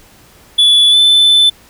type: tone with pitch glide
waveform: triangle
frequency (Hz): 3440 to 3518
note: A7 to A7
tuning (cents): -40 to -1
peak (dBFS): -4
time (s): 0.58-1.5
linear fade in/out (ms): 10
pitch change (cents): +39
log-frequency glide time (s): 0.9-0.97
effects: pink hiss -44 dBFS RMS until 1.69 s